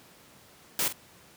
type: noise with echo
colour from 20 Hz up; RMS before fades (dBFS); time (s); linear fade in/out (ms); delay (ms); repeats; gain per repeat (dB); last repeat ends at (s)
white; -27; 0.79-0.88; 2; 46; 1; -11; 0.926
effects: pink hiss -55 dBFS RMS until 1.36 s + high-pass 100 Hz 12 dB/octave